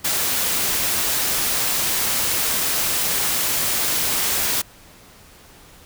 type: noise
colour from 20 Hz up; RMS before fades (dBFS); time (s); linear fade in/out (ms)
white; -21; 0.04-4.62; 10
effects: pink hiss -47 dBFS RMS until 5.85 s